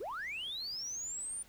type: linear sweep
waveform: sine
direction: up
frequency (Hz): 329.6 to 9300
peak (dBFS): -36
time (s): 0-1.43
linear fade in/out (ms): 10
effects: tanh soft clip ceiling -35 dBFS + pink hiss -61 dBFS RMS until 1.48 s